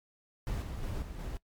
brown noise with level steps, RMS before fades -34 / -39 / -36 / -42 / -38 dBFS, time 0.47-1.37 s, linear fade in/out 0 ms, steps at 0.62 / 0.83 / 1.02 / 1.19 s, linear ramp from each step 2 ms, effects noise-tail reverb RT60 0.1 s tail -20 dB re dry + MP3 96 kbps

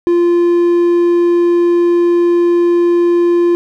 triangle tone, 346.6 Hz, F4, 13 cents flat, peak -6 dBFS, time 0.07-3.55 s, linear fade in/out 0 ms, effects none

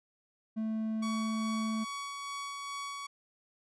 triangle tone, 220 Hz, A3, in tune, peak -29 dBFS, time 0.56-1.85 s, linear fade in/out 20 ms
sawtooth tone with tremolo, 1125 Hz, C#6, 25 cents sharp, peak -33 dBFS, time 1.02-3.07 s, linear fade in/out 10 ms, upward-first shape sine, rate 2.4 Hz, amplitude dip 25%
effects resampled to 22050 Hz

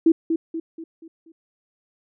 sine tone with echo, 327.1 Hz, E4, 13 cents flat, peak -11 dBFS, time 0.06-0.12 s, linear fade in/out 5 ms, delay 240 ms, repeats 5, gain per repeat -7 dB, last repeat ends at 1.32 s, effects none

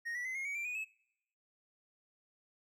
triangle tone with pitch steps, 1865 / 1954.3 / 2048 / 2146 / 2249 / 2357 / 2469 / 2588 Hz, A#6 / B6 / C7 / C7 / C#7 / D7 / D#7 / E7, 0 / -19 / -38 / +43 / +24 / +6 / -14 / -32 cents, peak -35 dBFS, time 0.05-0.85 s, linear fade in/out 20 ms, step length 100 ms, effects noise-tail reverb RT60 0.9 s tail -25 dB re dry

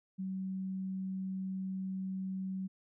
sine tone, 189.5 Hz, F#3, 42 cents sharp, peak -35 dBFS, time 0.18-2.68 s, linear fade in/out 20 ms, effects none

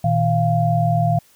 sine tone cluster, 117.4 / 157.8 / 693 Hz, A#2 / D#3 / F5, +13 / +25 / -14 cents, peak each -19 dBFS, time 0.04-1.19 s, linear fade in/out 5 ms, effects white hiss -54 dBFS RMS until 1.35 s

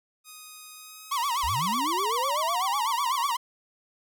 5% pulse tone with pitch glide, 1247 to 1280.6 Hz, D#6 to D#6, +3 to +49 cents, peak -32 dBFS, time 0.24-1.78 s, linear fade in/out 50 ms, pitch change +46 cents, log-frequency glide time 0.74-1.26 s
45% pulse tone with vibrato, 1034 Hz, C6, 21 cents flat, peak -25 dBFS, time 1.11-3.37 s, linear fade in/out 10 ms, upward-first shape sine, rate 8 Hz, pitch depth 200 cents each way
sine linear sweep, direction up, 49 to 1159 Hz, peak -31 dBFS, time 1.43-3.32 s, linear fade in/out 10 ms
effects none

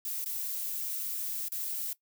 violet noise with dropouts, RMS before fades -35 dBFS, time 0.05-1.93 s, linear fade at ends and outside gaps 2 ms, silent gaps 0.244-0.259 / 1.484-1.519 s, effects noise-tail reverb RT60 0.1 s tail -18 dB re dry

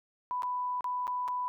sine tone with dropouts, 993 Hz, B5, 9 cents sharp, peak -30 dBFS, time 0.31-1.48 s, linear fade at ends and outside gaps 0 ms, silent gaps 0.422-0.432 / 0.808-0.843 / 1.07-1.078 / 1.279-1.284 s, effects none

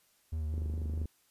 triangle tone with vibrato, 77.78 Hz, D#2, in tune, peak -30 dBFS, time 0.32-1.06 s, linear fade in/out 10 ms, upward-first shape sine, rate 4.9 Hz, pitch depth 38 cents each way
click train, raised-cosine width 3 ms, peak -31 dBFS, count 14, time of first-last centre 0.54-1.056 s, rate 25.2 Hz
effects white hiss -69 dBFS RMS until 1.3 s + resampled to 32000 Hz

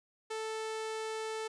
sawtooth tone, 440 Hz, A4, in tune, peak -32 dBFS, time 0.3-1.48 s, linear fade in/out 10 ms, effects resampled to 22050 Hz

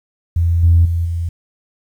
sine tone with level steps, 84.6 Hz, E2, 45 cents sharp, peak -11 / -6 / -14 / -17 dBFS, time 0.36-1.29 s, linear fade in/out 5 ms, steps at 0.63 / 0.85 / 1.05 s, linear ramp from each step 5 ms, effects tanh soft clip ceiling -2 dBFS + 8-bit

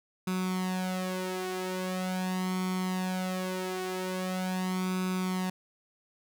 sawtooth tone with flanger, 185 Hz, F#3, in tune, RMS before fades -32 dBFS, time 0.27-5.5 s, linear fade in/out 5 ms, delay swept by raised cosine 0.8 to 4.5 ms, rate 0.21 Hz, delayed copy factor +0.7, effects none

